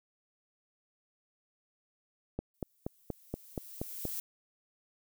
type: click train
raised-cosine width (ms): 2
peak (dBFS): -21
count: 8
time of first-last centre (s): 2.39-4.053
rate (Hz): 4.21
type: noise with exponential growth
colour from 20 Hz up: violet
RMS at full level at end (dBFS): -37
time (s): 2.54-4.2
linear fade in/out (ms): 2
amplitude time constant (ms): 360
effects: none